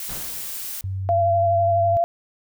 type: noise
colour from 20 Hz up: blue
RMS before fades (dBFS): -31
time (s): 0-0.81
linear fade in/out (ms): 2
type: noise with exponential decay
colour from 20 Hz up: pink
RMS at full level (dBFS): -35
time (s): 0.09-1.06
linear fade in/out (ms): 1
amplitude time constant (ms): 210
type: tone with pitch glide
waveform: sine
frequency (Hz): 95.5 to 97.85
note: G2 to G2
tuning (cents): -45 to -3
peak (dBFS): -24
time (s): 0.84-1.97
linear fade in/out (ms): 0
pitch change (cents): +42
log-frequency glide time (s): 1.17-1.77
type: tone with vibrato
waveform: sine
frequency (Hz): 682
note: F5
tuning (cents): -41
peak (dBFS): -16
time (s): 1.09-2.04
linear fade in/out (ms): 0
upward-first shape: triangle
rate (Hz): 12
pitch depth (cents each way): 22
effects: none